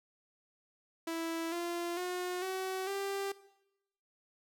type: tone with pitch steps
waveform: sawtooth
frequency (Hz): 329.6 / 344.8 / 360.7 / 377.3 / 394.7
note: E4 / F4 / F#4 / F#4 / G4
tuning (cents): 0 / -22 / -44 / +34 / +12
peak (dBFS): -31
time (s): 1.07-3.32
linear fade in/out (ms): 5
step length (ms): 450
effects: noise-tail reverb RT60 0.8 s tail -17 dB re dry